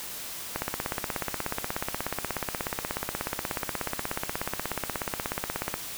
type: click train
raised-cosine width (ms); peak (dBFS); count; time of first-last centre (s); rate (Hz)
0.5; -13; 87; 0.56-5.741; 16.6
effects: white hiss -38 dBFS RMS until 5.97 s